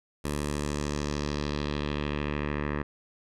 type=tone with low-pass filter sweep; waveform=10% pulse; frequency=73.42 Hz; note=D2; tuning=in tune; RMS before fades=-31 dBFS; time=0.24-2.83 s; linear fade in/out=10 ms; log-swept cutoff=11000 to 1800 Hz; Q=1.9; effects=none